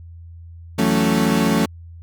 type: chord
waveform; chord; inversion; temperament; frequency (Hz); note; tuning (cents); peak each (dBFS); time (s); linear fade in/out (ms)
35% pulse; F# minor seventh; third; equal; 164.81 / 185 / 220 / 277.2; E3 / F#3 / A3 / C#4; 0 / 0 / 0 / 0; -20 / -21 / -17 / -20; 0.78-1.66; 10
effects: added 84 Hz sine -36 dBFS peak until 2.02 s